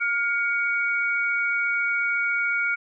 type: tone pair together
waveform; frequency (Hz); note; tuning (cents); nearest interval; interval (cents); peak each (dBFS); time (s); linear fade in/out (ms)
sine; 1414.2 / 2243; F6 / C#7; +21 / +20; minor sixth; 799; -24; 0-2.76; 20
effects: none